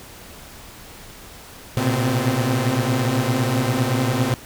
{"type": "tone cluster", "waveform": "sawtooth", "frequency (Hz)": [114.3, 122.1, 131.9, 259.1], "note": ["A#2", "B2", "C3", "C4"], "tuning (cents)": [-34, -19, 14, -17], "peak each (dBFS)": -20, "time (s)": [1.77, 4.34], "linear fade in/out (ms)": 0, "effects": ["pink hiss -41 dBFS RMS until 4.45 s"]}